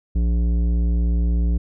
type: tone with tanh clipping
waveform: triangle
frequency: 58.27 Hz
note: A#1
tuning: in tune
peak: -18 dBFS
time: 0.15-1.58 s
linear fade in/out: 10 ms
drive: 16 dB
effects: none